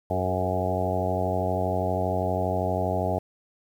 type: harmonic tone with a mistuned harmonic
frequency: 92.5 Hz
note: F#2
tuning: in tune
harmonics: 1 / 2 / 3 / 4 / 5 / 6 / 7 / 8 / 9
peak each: -29 / -33 / -35 / -35 / -33 / -34 / -29 / -32 / -34 dBFS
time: 0.1-3.19 s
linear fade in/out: 5 ms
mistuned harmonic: 5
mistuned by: -27 cents
effects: 9-bit